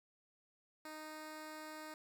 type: tone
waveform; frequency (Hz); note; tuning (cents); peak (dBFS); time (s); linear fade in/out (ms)
10% pulse; 309.6; D#4; -9; -39; 0.85-1.94; 2
effects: none